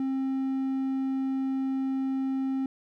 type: tone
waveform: triangle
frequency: 266.4 Hz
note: C4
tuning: 31 cents sharp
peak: -24 dBFS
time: 0-2.66 s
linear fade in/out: 2 ms
effects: none